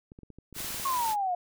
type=clicks; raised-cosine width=3 ms; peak=-34 dBFS; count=12; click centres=0.119 / 0.189 / 0.233 / 0.303 / 0.386 / 0.527 / 0.565 / 0.604 / 0.646 / 0.705 / 0.745 / 0.799 s
type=noise; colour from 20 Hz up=white; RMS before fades=-36 dBFS; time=0.54-1.16 s; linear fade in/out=50 ms
type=exponential sweep; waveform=sine; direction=down; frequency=1103 to 698 Hz; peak=-26 dBFS; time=0.85-1.35 s; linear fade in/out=5 ms
effects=none